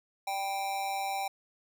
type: tone with amplitude modulation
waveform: square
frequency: 784 Hz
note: G5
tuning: in tune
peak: -29 dBFS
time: 0.27-1.28 s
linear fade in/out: 5 ms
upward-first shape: sine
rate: 195 Hz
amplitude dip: 60%
effects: none